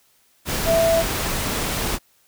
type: tone in noise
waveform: sine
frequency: 661 Hz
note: E5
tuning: 5 cents sharp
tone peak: -15 dBFS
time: 0.65-1.04 s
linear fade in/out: 50 ms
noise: pink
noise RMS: -24 dBFS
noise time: 0.45-1.99 s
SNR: +6 dB
effects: white hiss -60 dBFS RMS until 2.27 s